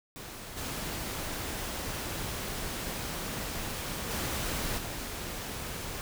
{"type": "noise with level steps", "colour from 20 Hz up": "pink", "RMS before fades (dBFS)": [-43, -36, -33, -38], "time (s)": [0.16, 6.01], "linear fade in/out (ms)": 0, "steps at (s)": [0.56, 4.09, 4.77], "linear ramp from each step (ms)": 20, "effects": []}